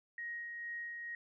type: tone with tremolo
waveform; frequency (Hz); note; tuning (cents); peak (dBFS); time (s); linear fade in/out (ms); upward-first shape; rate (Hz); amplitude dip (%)
sine; 1881; A#6; +15; -39; 0.18-1.15; 2; sine; 2.2; 30
effects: none